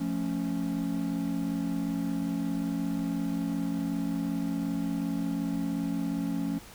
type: chord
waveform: triangle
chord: F augmented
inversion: none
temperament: equal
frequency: 174.61 / 220 / 277.2 Hz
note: F3 / A3 / C#4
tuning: 0 / 0 / 0 cents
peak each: -31 / -32 / -29 dBFS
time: 0-6.59 s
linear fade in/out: 10 ms
effects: pink hiss -49 dBFS RMS until 6.74 s